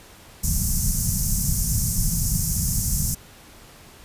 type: band-stop noise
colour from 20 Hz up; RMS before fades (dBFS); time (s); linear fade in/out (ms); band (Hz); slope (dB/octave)
pink; -22; 0.43-3.15; 10; 200 to 5600; 48
effects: pink hiss -47 dBFS RMS until 4.04 s + resampled to 32000 Hz